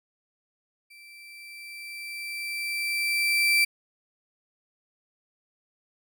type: tone with level ramp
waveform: 35% pulse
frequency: 2338 Hz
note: D7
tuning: 8 cents flat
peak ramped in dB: -46 to -16 dBFS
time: 0.9-3.65 s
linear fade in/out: 10 ms
effects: none